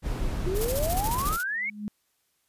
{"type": "noise", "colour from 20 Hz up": "brown", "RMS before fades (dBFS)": -29, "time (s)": [0.02, 1.38], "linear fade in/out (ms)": 50}
{"type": "exponential sweep", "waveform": "sine", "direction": "up", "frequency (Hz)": [349.2, 2253], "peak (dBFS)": -27, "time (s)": [0.46, 1.7], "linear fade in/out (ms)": 5}
{"type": "noise with tremolo", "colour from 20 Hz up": "blue", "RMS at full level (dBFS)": -30, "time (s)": [0.54, 1.44], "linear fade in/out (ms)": 50, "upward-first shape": "square", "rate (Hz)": 14, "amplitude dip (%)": 60}
{"type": "tone with exponential growth", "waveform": "sine", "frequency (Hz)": 208.8, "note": "G#3", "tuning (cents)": 10, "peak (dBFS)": -27, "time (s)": [1.49, 1.88], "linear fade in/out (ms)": 0, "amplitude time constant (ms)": 83}
{"effects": ["white hiss -72 dBFS RMS until 2.48 s", "resampled to 32000 Hz"]}